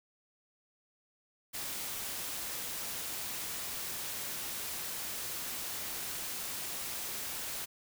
white noise, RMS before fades -39 dBFS, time 1.53-7.66 s, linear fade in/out 20 ms, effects none

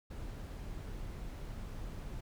brown noise, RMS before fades -43 dBFS, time 0.1-2.21 s, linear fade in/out 10 ms, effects none

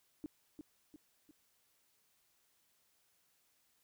sine tone with echo, 301.8 Hz, D4, 47 cents sharp, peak -39 dBFS, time 0.24-0.26 s, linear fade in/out 0 ms, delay 350 ms, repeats 3, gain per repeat -6 dB, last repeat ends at 1.31 s, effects white hiss -75 dBFS RMS until 3.83 s

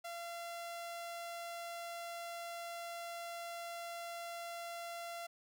sawtooth tone, 684 Hz, F5, 36 cents flat, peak -39 dBFS, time 0.04-5.27 s, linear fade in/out 10 ms, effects none

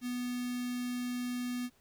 square tone with notch filter, 246.4 Hz, B3, 4 cents flat, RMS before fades -36 dBFS, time 0.01-1.7 s, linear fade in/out 50 ms, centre 810 Hz, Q 0.79, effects pink hiss -68 dBFS RMS until 1.8 s

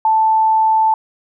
sine tone, 880 Hz, A5, in tune, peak -10 dBFS, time 0.05-0.94 s, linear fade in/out 2 ms, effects none

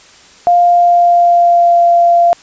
sine tone with pitch glide, 701 to 689.8 Hz, F5 to F5, +6 to -22 cents, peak -5 dBFS, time 0.47-2.33 s, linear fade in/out 0 ms, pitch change -28 cents, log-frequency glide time 0.59-1.84 s, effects white hiss -41 dBFS RMS until 2.42 s + resampled to 16000 Hz

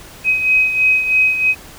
sine beating tone pair, 2527 / 2530.1 Hz, D#7 / D#7, +26 / +28 cents, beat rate 3.1 Hz, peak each -12 / -19 dBFS, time 0.24-1.55 s, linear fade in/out 50 ms, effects pink hiss -38 dBFS RMS until 1.78 s

